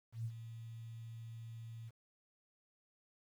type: tone with ADSR envelope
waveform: sine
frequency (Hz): 114.3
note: A#2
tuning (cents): -34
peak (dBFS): -36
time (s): 0.12-1.91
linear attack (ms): 130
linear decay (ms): 59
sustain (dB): -10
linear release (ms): 31
effects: 11-bit